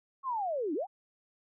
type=linear two-way sweep; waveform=sine; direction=down then up; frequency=1108.7 to 277 to 855 Hz; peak=-30 dBFS; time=0.23-0.87 s; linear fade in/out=50 ms; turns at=0.74 s; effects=none